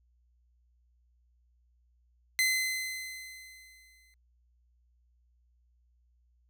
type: tone with exponential decay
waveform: sawtooth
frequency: 2050 Hz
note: C7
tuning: 36 cents flat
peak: -20 dBFS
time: 2.39-4.14 s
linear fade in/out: 0 ms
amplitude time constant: 380 ms
effects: added 60 Hz sine -65 dBFS peak until 6.49 s